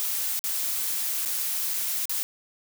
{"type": "noise with dropouts", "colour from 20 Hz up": "blue", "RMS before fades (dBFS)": -28, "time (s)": [0, 2.23], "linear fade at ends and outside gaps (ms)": 0, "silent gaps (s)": [[0.392, 0.44], [1.251, 1.258], [1.736, 1.74], [2.055, 2.095]], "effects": []}